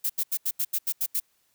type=noise bursts; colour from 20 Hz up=violet; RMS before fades=-26 dBFS; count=9; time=0.04-1.201 s; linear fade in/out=10 ms; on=57 ms; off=81 ms; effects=white hiss -69 dBFS RMS until 1.54 s